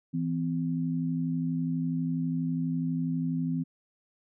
sine tone pair together, 164.4 / 256.6 Hz, E3 / C4, -4 / -34 cents, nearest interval minor sixth, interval 770 cents, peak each -29 / -30 dBFS, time 0.13-3.64 s, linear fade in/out 20 ms, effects none

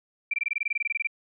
sine tone bursts, 2349 Hz, D7, in tune, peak -23 dBFS, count 16, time 0.31-1.072 s, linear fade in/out 5 ms, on 27 ms, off 22 ms, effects none

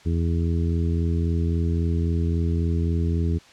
harmonic tone, 83.7 Hz, E2, 27 cents sharp, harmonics 1 / 2 / 3 / 4 / 5, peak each -21 / -27 / -31 / -33 / -35 dBFS, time 0.05-3.39 s, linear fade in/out 20 ms, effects white hiss -50 dBFS RMS until 3.52 s + low-pass 5000 Hz 12 dB/octave

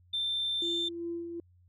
sine tone, 3568 Hz, A7, 23 cents sharp, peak -28 dBFS, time 0.13-0.89 s, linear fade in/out 10 ms
sine tone with tremolo, 340 Hz, F4, 46 cents flat, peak -32 dBFS, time 0.62-1.4 s, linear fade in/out 2 ms, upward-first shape sine, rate 2.6 Hz, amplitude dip 45%
effects tanh soft clip ceiling -24 dBFS + added 89 Hz sine -59 dBFS peak until 1.68 s

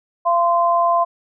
sine tone pair together, 685 / 1035.6 Hz, F5 / C6, -34 / -18 cents, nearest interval perfect fifth, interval 716 cents, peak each -16 dBFS, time 0.25-1.05 s, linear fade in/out 20 ms, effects none

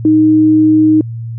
sine tone, 311.1 Hz, D#4, in tune, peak -5 dBFS, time 0.05-1.01 s, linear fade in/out 2 ms, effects added 115 Hz sine -20 dBFS peak until 1.38 s

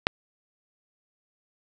click, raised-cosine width 0.3 ms, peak -3 dBFS, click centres 0.069 s, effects none

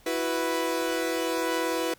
sawtooth chord, E suspended second, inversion none, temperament equal, 329.6 / 370 / 493.9 Hz, E4 / F#4 / B4, 0 / 0 / 0 cents, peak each -26 / -29 / -25 dBFS, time 0.06-1.94 s, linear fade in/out 5 ms, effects pink hiss -57 dBFS RMS until 1.98 s

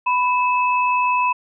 sine tone pair together, 993.8 / 2600 Hz, B5 / E7, +11 / -24 cents, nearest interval octave + perfect fourth, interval 1665 cents, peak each -16 / -23 dBFS, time 0.06-1.33 s, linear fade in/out 10 ms, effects none

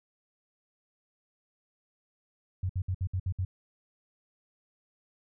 sine tone bursts, 92.5 Hz, F#2, in tune, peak -27 dBFS, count 7, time 2.63-3.45 s, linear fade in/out 5 ms, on 64 ms, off 62 ms, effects none

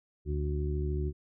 harmonic tone, 73.42 Hz, D2, in tune, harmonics 1 / 2 / 3 / 4 / 5, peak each -30 / -36 / -46 / -44 / -37 dBFS, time 0.25-1.13 s, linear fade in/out 50 ms, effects none

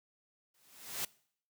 white noise with exponential growth, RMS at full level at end -34 dBFS, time 0.54-1.05 s, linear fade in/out 5 ms, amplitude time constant 110 ms, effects noise-tail reverb RT60 0.6 s tail -23 dB re dry + high-pass 80 Hz 12 dB/octave

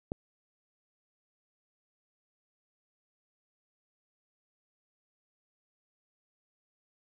click, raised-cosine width 2 ms, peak -20 dBFS, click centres 0.119 s, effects none

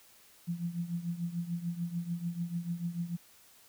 sine tone with tremolo, 171.7 Hz, F3, 29 cents flat, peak -29 dBFS, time 0.47-3.17 s, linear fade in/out 20 ms, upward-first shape triangle, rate 6.8 Hz, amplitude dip 85%, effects white hiss -60 dBFS RMS until 3.68 s

